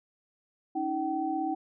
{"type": "tone cluster", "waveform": "sine", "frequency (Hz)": [283, 319, 766], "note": ["C#4", "D#4", "G5"], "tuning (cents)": [36, 43, -40], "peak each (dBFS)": [-36, -31, -31], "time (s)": [0.75, 1.55], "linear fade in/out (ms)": 10, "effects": []}